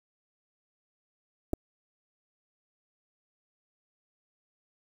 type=clicks; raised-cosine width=2 ms; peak=-17 dBFS; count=2; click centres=1.533 / 1.536 s; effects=8-bit